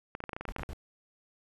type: clicks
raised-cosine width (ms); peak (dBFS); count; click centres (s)
0.5; -22; 12; 0.151 / 0.204 / 0.239 / 0.293 / 0.332 / 0.365 / 0.41 / 0.453 / 0.488 / 0.563 / 0.595 / 0.633
type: noise bursts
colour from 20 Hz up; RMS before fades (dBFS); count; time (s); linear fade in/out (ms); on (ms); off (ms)
brown; -39; 3; 0.48-0.732; 0; 42; 63
effects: resampled to 32000 Hz